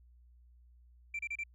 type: tone bursts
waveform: sine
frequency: 2349 Hz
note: D7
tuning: in tune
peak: -33 dBFS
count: 4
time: 1.14-1.437 s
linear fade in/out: 5 ms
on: 51 ms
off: 31 ms
effects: tanh soft clip ceiling -33 dBFS + added 60 Hz sine -58 dBFS peak until 1.54 s